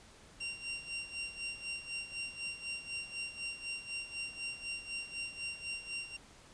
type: tone with tremolo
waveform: sawtooth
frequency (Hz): 2766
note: F7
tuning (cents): -17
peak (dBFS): -33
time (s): 0.4-6.17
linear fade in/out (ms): 10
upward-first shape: sine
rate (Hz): 4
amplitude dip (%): 75
effects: pink hiss -58 dBFS RMS until 6.53 s + resampled to 22050 Hz